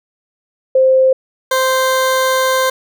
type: tone pair in turn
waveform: sine / 20% pulse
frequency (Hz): 523.3 / 521.3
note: C5 / C5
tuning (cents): 0 / -6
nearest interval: unison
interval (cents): 6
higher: first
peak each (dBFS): -7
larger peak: neither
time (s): 0.75-1.13 / 1.51-2.7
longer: second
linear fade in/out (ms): 5
effects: none